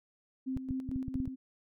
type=tone with tremolo; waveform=sine; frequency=261.6 Hz; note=C4; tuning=in tune; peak=-32 dBFS; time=0.46-1.36 s; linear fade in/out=20 ms; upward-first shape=square; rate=4.4 Hz; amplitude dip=55%
type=clicks; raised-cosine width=5 ms; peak=-25 dBFS; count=8; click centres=0.566 / 0.708 / 0.891 / 0.96 / 1.082 / 1.156 / 1.202 / 1.277 s
effects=none